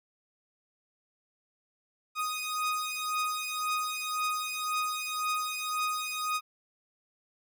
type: beating tone pair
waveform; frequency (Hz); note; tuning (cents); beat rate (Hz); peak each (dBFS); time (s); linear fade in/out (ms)
sawtooth; 1244.5 / 1246.4; D#6 / D#6; 0 / +3; 1.9; -29 / -30; 2.15-6.41; 50
effects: none